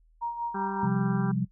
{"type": "tone with tremolo", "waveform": "sine", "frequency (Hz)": 940, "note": "A#5", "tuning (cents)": 14, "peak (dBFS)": -27, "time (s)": [0.21, 0.88], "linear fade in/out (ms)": 20, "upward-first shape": "sine", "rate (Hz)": 5.3, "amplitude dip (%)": 60}
{"type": "harmonic tone", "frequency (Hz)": 196, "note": "G3", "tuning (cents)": 0, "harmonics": [1, 2, 4, 5, 6, 7, 8], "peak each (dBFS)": [-34, -37, -40, -41, -42, -42, -43], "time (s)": [0.54, 1.32], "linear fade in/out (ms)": 10}
{"type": "chord", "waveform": "sine", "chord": "C suspended fourth", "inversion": "none", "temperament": "just", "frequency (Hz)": [130.81, 174.42, 196.22], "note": ["C3", "F3", "G3"], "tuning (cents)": [0, -2, 2], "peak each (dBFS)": -29, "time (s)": [0.83, 1.45], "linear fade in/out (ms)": 5}
{"effects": ["noise-tail reverb RT60 0.1 s tail -20 dB re dry", "added 40 Hz sine -58 dBFS peak until 1.51 s"]}